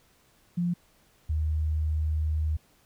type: tone pair in turn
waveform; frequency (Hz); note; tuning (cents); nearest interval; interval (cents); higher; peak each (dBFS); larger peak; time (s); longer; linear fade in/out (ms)
sine; 174.61 / 77.53; F3 / D#2; 0 / -6; octave + major second; 1406; first; -24; neither; 0.57-0.74 / 1.29-2.57; second; 10
effects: pink hiss -63 dBFS RMS until 2.85 s